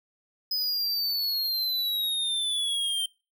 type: exponential sweep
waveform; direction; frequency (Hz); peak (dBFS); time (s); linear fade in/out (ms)
square; down; 5050 to 3136; -26; 0.51-3.06; 5
effects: noise-tail reverb RT60 0.3 s tail -23 dB re dry